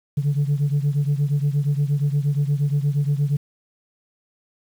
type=beating tone pair; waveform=sine; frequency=141.6 / 150.1 Hz; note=C#3 / D3; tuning=+37 / +38 cents; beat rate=8.5 Hz; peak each=-18 / -21 dBFS; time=0.17-3.37 s; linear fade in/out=10 ms; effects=tanh soft clip ceiling -14 dBFS + 8-bit